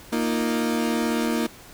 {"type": "chord", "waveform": "35% pulse", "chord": "Bb suspended fourth", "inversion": "none", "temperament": "equal", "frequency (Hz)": [233.1, 311.1, 349.2], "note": ["Bb3", "Eb4", "F4"], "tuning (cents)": [0, 0, 0], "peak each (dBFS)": [-22, -26, -28], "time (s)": [0.12, 1.47], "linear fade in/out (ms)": 10, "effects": ["pink hiss -46 dBFS RMS until 1.73 s"]}